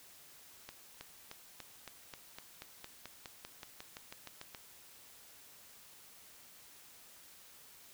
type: accelerating click train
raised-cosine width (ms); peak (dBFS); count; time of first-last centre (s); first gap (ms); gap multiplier
0.2; -28; 19; 0.69-4.548; 320; 0.95
effects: white hiss -58 dBFS RMS until 7.93 s